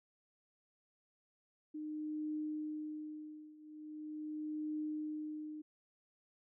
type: tone with tremolo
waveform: sine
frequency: 305.5 Hz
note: D#4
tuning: 32 cents flat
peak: -36 dBFS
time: 1.74-5.62 s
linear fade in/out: 10 ms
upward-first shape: triangle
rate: 0.41 Hz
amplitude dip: 90%
effects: none